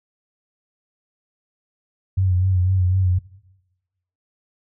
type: tone with vibrato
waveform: sine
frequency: 92.5 Hz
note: F#2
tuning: in tune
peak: -15 dBFS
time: 2.17-3.19 s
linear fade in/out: 10 ms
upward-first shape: sine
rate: 4 Hz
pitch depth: 52 cents each way
effects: noise-tail reverb RT60 1.0 s tail -19 dB re dry